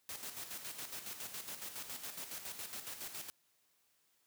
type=noise with tremolo; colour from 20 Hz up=white; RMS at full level=-44 dBFS; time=0.09-3.3 s; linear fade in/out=0 ms; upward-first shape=square; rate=7.2 Hz; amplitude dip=55%; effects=white hiss -75 dBFS RMS until 4.26 s + high-pass 80 Hz 12 dB/octave